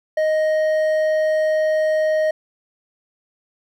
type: tone with hard clipping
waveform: triangle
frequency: 623 Hz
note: D#5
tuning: 2 cents sharp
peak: -17 dBFS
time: 0.17-2.31 s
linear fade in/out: 5 ms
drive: 9 dB
effects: none